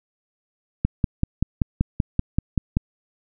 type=click train; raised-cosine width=5 ms; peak=-6 dBFS; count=11; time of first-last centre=0.85-2.769 s; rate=5.21 Hz; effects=none